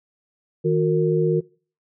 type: tone cluster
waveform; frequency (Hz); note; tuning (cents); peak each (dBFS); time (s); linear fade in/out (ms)
sine; 158.7 / 362.8 / 458.5; D#3 / F#4 / A#4; +35 / -34 / -29; -21; 0.64-1.41; 20
effects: noise-tail reverb RT60 0.4 s tail -22 dB re dry